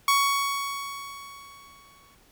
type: tone with exponential decay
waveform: sawtooth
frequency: 1117 Hz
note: C#6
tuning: 13 cents sharp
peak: -14 dBFS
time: 0.08-2.15 s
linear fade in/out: 2 ms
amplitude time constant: 450 ms
effects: pink hiss -59 dBFS RMS until 2.31 s